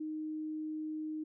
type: tone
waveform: sine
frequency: 310 Hz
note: D#4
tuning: 6 cents flat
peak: -36 dBFS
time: 0-1.24 s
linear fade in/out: 10 ms
effects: none